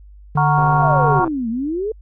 triangle tone with pitch glide, 148.1 to 144.3 Hz, D3 to D3, +15 to -30 cents, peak -14 dBFS, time 0.35-1.2 s, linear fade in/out 5 ms, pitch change -45 cents, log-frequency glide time 0.76-1.01 s
sine chord, Gb major seventh, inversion none, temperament equal, 740 / 932.3 / 1108.7 / 1396.9 Hz, Gb5 / Bb5 / Db6 / F6, 0 / 0 / 0 / 0 cents, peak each -19 / -19 / -19 / -24 dBFS, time 0.37-1.25 s, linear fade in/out 5 ms
click train, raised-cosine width 1 ms, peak -15 dBFS, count 91, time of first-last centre 0.58-1.278 s, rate 129 Hz
sine exponential two-way sweep, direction down then up, 740 to 220 to 453 Hz, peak -19 dBFS, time 0.8-1.92 s, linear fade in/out 5 ms, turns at 1.49 s
effects added 50 Hz sine -39 dBFS peak until 2.01 s

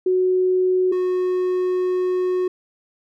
sine / triangle tone pair in turn, 369.1 / 365.7 Hz, F#4 / F#4, -4 / -20 cents, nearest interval unison, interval 16 cents, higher first, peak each -15 / -16 dBFS, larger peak first, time 0.06-0.92 / 0.92-2.48 s, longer second, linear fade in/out 5 ms, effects none

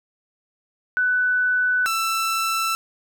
sine / sawtooth tone pair in turn, 1494 / 1331 Hz, F#6 / E6, +16 / +16 cents, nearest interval major second, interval 200 cents, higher first, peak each -17 dBFS, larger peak neither, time 0.97-1.86 / 1.86-2.75 s, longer neither, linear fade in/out 0 ms, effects none

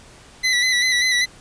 25% pulse tone with vibrato, 1991 Hz, B6, 14 cents sharp, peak -12 dBFS, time 0.43-1.26 s, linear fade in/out 20 ms, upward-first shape square, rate 5.1 Hz, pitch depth 34 cents each way, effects pink hiss -46 dBFS RMS until 1.4 s + resampled to 22050 Hz

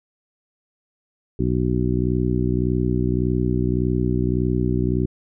harmonic tone, 61.74 Hz, B1, in tune, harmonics 1 / 2 / 3 / 4 / 5 / 6, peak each -25 / -23 / -25 / -27 / -26 / -26 dBFS, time 1.39-5.06 s, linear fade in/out 5 ms, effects none

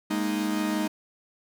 45% pulse chord, Ab suspended second, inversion none, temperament equal, 207.7 / 233.1 / 311.1 Hz, Ab3 / Bb3 / Eb4, 0 / 0 / 0 cents, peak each -29 / -33 / -28 dBFS, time 0.1-0.88 s, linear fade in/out 10 ms, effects none

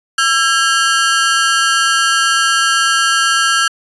sawtooth ring-modulated tone, 1485 Hz, F#6, 6 cents sharp, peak -4 dBFS, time 0.18-3.68 s, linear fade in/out 5 ms, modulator 139 Hz, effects resampled to 24000 Hz

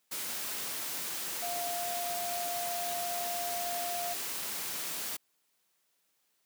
sine tone in noise, 700 Hz, F5, 4 cents sharp, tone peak -35 dBFS, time 1.42-4.14 s, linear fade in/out 10 ms, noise white, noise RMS -37 dBFS, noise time 0.11-5.17 s, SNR -1 dB, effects white hiss -75 dBFS RMS until 6.45 s + high-pass 150 Hz 12 dB/octave

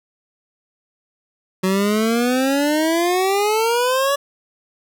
25% pulse exponential sweep, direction up, 185 to 571 Hz, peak -12 dBFS, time 1.63-4.16 s, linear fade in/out 10 ms, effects none

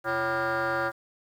sine tone with frequency modulation, 981 Hz, B5, 12 cents flat, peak -22 dBFS, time 0.04-0.92 s, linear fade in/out 50 ms, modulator 213 Hz, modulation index 3, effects tanh soft clip ceiling -24 dBFS + 9-bit

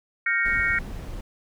sine chord, G half-diminished seventh, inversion third, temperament equal, 1396.9 / 1568 / 1864.7 / 2217 Hz, F6 / G6 / Bb6 / Db7, 0 / 0 / 0 / 0 cents, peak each -28 / -29 / -24 / -25 dBFS, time 0.26-0.79 s, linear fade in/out 5 ms
brown noise, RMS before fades -34 dBFS, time 0.45-1.21 s, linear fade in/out 5 ms
effects none

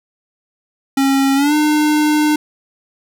square tone with pitch glide, 272.2 to 302 Hz, C#4 to D4, -31 to +48 cents, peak -12 dBFS, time 0.97-2.36 s, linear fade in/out 5 ms, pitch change +179 cents, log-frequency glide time 1.35-1.54 s, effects none

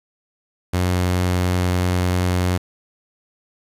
sawtooth tone, 90.3 Hz, F#2, 42 cents flat, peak -13 dBFS, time 0.73-2.58 s, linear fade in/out 10 ms, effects resampled to 32000 Hz + 7-bit

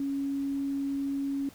sine tone, 277.2 Hz, C#4, in tune, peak -28 dBFS, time 0-1.49 s, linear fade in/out 2 ms, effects pink hiss -54 dBFS RMS until 1.54 s

